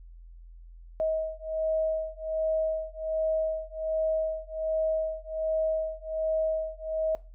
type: beating tone pair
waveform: sine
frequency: 634 / 635.3 Hz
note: D#5 / D#5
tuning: +32 / +36 cents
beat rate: 1.3 Hz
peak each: -30 dBFS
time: 1-7.15 s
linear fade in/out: 0 ms
effects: noise-tail reverb RT60 0.3 s tail -19 dB re dry + added 42 Hz sine -45 dBFS peak until 7.34 s